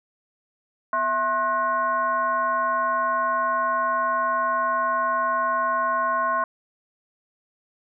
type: tone with frequency modulation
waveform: sine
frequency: 1070 Hz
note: C6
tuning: 38 cents sharp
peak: -20 dBFS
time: 0.93-6.44 s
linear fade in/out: 2 ms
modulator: 410 Hz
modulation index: 0.86
effects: none